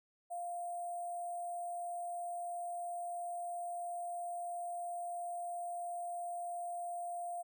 sine tone with sample-and-hold, 698.5 Hz, F5, in tune, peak -38 dBFS, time 0.3-7.43 s, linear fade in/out 20 ms, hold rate 8820 Hz, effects none

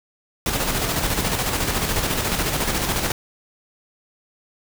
pink noise with tremolo, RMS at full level -21 dBFS, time 0.46-3.12 s, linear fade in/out 2 ms, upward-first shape square, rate 14 Hz, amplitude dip 40%, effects none

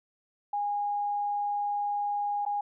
sine tone with dropouts, 820 Hz, G#5, 22 cents flat, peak -27 dBFS, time 0.53-2.61 s, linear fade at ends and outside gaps 5 ms, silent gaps 2.452-2.462 s, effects none

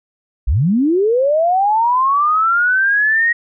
sine linear sweep, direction up, 44.9 to 1894 Hz, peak -11 dBFS, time 0.47-3.33 s, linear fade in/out 10 ms, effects none

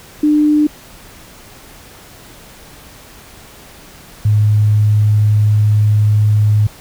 sine tone pair in turn, 300 / 105.64 Hz, D4 / G#2, +37 / +30 cents, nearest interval octave + tritone, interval 1807 cents, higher first, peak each -8 dBFS, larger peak neither, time 0.23-0.67 / 4.25-6.67 s, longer second, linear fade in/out 5 ms, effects pink hiss -39 dBFS RMS until 6.8 s

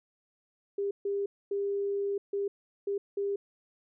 sine tone bursts at uneven times, 400.5 Hz, G4, 37 cents sharp, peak -28 dBFS, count 6, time 0.78-0.91 / 1.05-1.26 / 1.51-2.18 / 2.33-2.48 / 2.87-2.98 / 3.17-3.36 s, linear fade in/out 5 ms, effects none

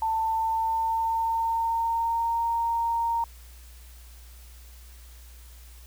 sine tone with pitch glide, 891 to 926.2 Hz, A5 to A#5, +22 to -11 cents, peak -23 dBFS, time 0.02-3.24 s, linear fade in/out 2 ms, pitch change +67 cents, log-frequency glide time 0.19-2.43 s, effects added 60 Hz sine -45 dBFS peak until 5.86 s + white hiss -54 dBFS RMS until 5.86 s

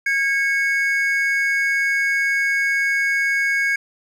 triangle tone pair together, 1633 / 2209 Hz, G#6 / C#7, -30 / -7 cents, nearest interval perfect fourth, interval 523 cents, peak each -18 dBFS, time 0.06-3.76 s, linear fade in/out 5 ms, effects none

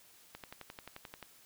click train, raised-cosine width 0.3 ms, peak -29 dBFS, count 11, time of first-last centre 0.35-1.227 s, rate 11.4 Hz, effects white hiss -61 dBFS RMS until 1.45 s

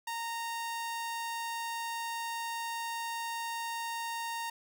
sawtooth tone, 925 Hz, A#5, 14 cents flat, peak -31 dBFS, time 0.07-4.5 s, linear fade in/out 5 ms, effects none

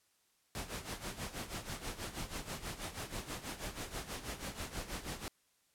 pink noise with tremolo, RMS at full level -40 dBFS, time 0.55-5.28 s, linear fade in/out 0 ms, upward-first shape sine, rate 6.2 Hz, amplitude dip 75%, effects white hiss -74 dBFS RMS until 5.74 s + low-pass 12000 Hz 12 dB/octave

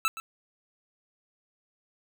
25% pulse tone with echo, 1318.5 Hz, E6, in tune, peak -19 dBFS, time 0.05-0.08 s, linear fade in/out 0 ms, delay 120 ms, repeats 1, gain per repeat -13 dB, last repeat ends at 0.2 s, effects none

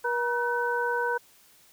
sine tone cluster, 479.7 / 956 / 1513 Hz, A#4 / A#5 / F#6, +50 / +43 / +38 cents, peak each -29 dBFS, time 0.04-1.18 s, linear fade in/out 10 ms, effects white hiss -58 dBFS RMS until 1.72 s

